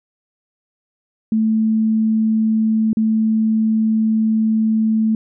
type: tone with dropouts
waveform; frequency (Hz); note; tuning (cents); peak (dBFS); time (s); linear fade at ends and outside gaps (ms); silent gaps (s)
sine; 220; A3; 0; -13; 1.32-5.15; 2; 2.931-2.97
effects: none